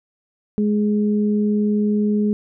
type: tone pair together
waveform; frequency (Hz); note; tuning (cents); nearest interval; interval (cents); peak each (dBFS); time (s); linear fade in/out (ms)
sine; 209.4 / 417; G#3 / G#4; +15 / +7; octave; 1192; -16 / -24; 0.58-2.33; 0
effects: none